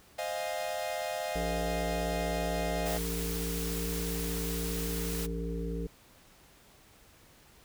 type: chord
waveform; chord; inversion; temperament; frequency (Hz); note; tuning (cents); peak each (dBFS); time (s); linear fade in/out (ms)
45% pulse; F minor seventh; second; equal with one note detuned; 523.3 / 622.3 / 698.5 / 828.2; C5 / Eb5 / F5 / Ab5; 0 / 0 / 0 / -5; -41 / -36 / -37 / -42; 0.18-2.98; 10
type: harmonic tone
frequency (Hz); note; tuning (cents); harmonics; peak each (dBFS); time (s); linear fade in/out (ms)
57; A#1; -38; 1 / 3 / 5 / 7 / 8; -35 / -37 / -42 / -44 / -40; 1.35-5.87; 5
type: noise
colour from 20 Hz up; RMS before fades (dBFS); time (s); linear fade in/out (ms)
white; -39; 2.85-5.27; 20
effects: pink hiss -59 dBFS RMS until 7.64 s